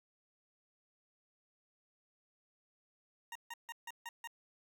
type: tone bursts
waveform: 20% pulse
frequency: 932.3 Hz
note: A#5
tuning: in tune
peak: -38 dBFS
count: 6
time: 3.32-4.274 s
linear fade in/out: 2 ms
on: 34 ms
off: 150 ms
effects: none